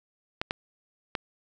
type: clicks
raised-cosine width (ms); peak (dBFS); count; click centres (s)
0.3; -12; 3; 0.415 / 0.509 / 1.152
effects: none